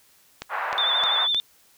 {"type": "click train", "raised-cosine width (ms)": 0.2, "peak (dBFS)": -14, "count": 4, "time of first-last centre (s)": [0.42, 1.346], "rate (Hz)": 3.24}
{"type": "band-pass noise", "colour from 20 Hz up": "white", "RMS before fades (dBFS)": -28, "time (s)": [0.49, 1.28], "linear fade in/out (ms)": 50, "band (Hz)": [680, 1600], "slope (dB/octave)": 24}
{"type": "tone with vibrato", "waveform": "sine", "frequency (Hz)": 3535, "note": "A7", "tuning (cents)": 7, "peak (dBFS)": -20, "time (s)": [0.78, 1.4], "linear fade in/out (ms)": 0, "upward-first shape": "sine", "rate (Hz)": 12, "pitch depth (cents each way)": 40}
{"effects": ["white hiss -58 dBFS RMS until 1.77 s"]}